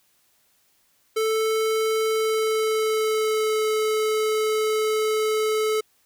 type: tone with pitch glide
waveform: square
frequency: 440 to 432.9 Hz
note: A4 to A4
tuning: 0 to -28 cents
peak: -21 dBFS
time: 1.16-5.81 s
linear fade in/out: 10 ms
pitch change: -28 cents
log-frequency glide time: 2.06-3.66 s
effects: white hiss -64 dBFS RMS until 6.05 s